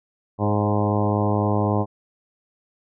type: harmonic tone with a mistuned harmonic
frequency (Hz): 103.83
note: G#2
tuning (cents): 0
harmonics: 1 / 2 / 3 / 4 / 5 / 6 / 7 / 8 / 9 / 10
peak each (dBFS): -22 / -25 / -27 / -28 / -29 / -30 / -30 / -31 / -32 / -32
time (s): 0.38-1.86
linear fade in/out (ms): 50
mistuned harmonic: 5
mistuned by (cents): +17
effects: none